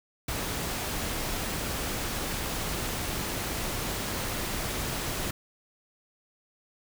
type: noise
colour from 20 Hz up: pink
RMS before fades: -32 dBFS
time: 0.28-5.31 s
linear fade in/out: 5 ms
effects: none